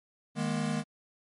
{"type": "chord", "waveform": "square", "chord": "D# suspended fourth", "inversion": "none", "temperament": "equal with one note detuned", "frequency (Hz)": [155.56, 207.7, 238.1], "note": ["D#3", "G#3", "A#3"], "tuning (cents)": [0, 0, 37], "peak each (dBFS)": -34, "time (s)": [0.35, 0.84], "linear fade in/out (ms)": 50, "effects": ["MP3 48 kbps"]}